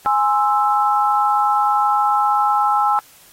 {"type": "chord", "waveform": "sine", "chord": "Ab augmented", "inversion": "none", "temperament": "equal", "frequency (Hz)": [830.6, 1046.5, 1318.5], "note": ["Ab5", "C6", "E6"], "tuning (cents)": [0, 0, 0], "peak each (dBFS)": [-16, -22, -18], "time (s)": [0.06, 2.99], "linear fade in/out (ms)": 0, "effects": ["white hiss -48 dBFS RMS until 3.32 s", "AAC 48 kbps"]}